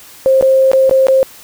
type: tone with dropouts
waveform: sine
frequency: 530 Hz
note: C5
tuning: 22 cents sharp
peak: -6 dBFS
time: 0.26-1.23 s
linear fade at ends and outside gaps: 0 ms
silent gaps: 0.411-0.425 / 0.716-0.733 / 0.895-0.911 / 1.069-1.084 s
effects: white hiss -38 dBFS RMS until 1.43 s